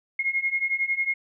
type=beating tone pair; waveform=sine; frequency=2146 / 2157 Hz; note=C7 / C#7; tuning=+43 / -48 cents; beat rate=11 Hz; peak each=-27 / -25 dBFS; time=0.19-1.14 s; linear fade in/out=5 ms; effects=none